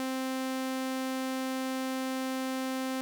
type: tone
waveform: sawtooth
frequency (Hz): 261.6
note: C4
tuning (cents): 0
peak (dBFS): -27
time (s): 0-3.01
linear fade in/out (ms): 0
effects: none